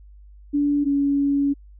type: tone pair in turn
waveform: sine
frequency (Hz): 288.4 / 281.7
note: D4 / C#4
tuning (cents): -31 / +28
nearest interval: unison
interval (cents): 41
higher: first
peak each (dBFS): -17 / -17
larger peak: neither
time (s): 0.53-0.85 / 0.85-1.54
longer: second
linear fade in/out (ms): 20
effects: added 50 Hz sine -43 dBFS peak until 1.79 s